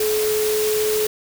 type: tone in noise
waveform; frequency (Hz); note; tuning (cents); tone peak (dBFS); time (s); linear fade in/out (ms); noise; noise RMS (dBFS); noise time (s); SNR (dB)
sine; 428.5; A4; -46; -18; 0-1.07; 5; white; -26; 0-1.07; +5
effects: none